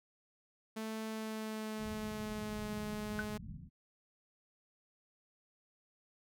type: tone with pitch glide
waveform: sawtooth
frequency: 220 to 211.3 Hz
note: A3 to G#3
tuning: 0 to +30 cents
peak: -35 dBFS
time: 0.76-3.38 s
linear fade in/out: 10 ms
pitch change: -70 cents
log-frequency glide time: 1.08-2.71 s
type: low-pass noise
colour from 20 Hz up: white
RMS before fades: -48 dBFS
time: 1.77-3.7 s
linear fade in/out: 50 ms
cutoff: 220 Hz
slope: 48 dB/octave
type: tone with exponential decay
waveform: sine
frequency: 1500 Hz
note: F#6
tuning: 23 cents sharp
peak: -31 dBFS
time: 3.19-3.28 s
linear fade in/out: 1 ms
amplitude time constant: 18 ms
effects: none